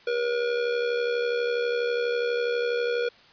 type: tone with amplitude modulation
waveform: square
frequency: 480 Hz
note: B4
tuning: 49 cents flat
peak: -22 dBFS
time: 0.07-3.09 s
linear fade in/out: 5 ms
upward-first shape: sine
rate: 72.2 Hz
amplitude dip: 55%
effects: white hiss -54 dBFS RMS until 3.32 s + resampled to 11025 Hz